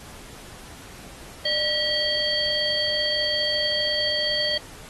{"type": "harmonic tone with a mistuned harmonic", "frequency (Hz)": 645, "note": "E5", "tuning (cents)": -38, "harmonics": [1, 3, 5, 7], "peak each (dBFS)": [-29, -29, -26, -25], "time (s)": [1.45, 4.58], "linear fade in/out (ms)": 5, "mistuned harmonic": 1, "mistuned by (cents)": -120, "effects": ["pink hiss -44 dBFS RMS until 4.89 s", "AAC 32 kbps"]}